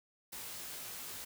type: noise with comb filter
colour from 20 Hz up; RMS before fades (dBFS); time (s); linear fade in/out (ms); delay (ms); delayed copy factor
white; -45; 0.32-1.25; 10; 19; +0.95
effects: none